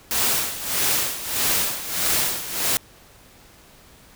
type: noise with tremolo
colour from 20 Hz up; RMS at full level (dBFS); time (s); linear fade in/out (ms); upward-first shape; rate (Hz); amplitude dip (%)
white; -20; 0.11-2.77; 0; sine; 1.6; 75
effects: pink hiss -50 dBFS RMS until 4.15 s